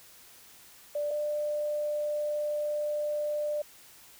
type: tone pair in turn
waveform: sine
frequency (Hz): 588 / 595.2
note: D5 / D5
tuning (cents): +2 / +23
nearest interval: unison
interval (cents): 21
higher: second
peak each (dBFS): -28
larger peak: neither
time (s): 0.95-1.11 / 1.11-3.62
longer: second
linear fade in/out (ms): 5
effects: white hiss -54 dBFS RMS until 4.19 s